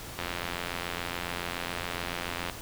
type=click train; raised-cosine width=0.3 ms; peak=-16 dBFS; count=202; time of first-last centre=0.19-2.498 s; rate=87.1 Hz; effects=pink hiss -42 dBFS RMS until 2.61 s